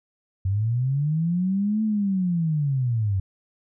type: linear two-way sweep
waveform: sine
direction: up then down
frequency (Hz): 92.5 to 220 to 92.5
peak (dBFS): -20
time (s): 0.45-3.2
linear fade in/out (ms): 5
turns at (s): 1.83
effects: none